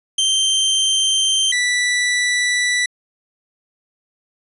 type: tone pair in turn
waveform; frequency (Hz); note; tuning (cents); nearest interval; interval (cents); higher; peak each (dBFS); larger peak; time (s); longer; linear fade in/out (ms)
sawtooth; 3136 / 1967.6; G7 / B6; 0 / -7; minor sixth; 807; first; -11 / -12; first; 0.18-1.52 / 1.52-2.86; neither; 5
effects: resampled to 24000 Hz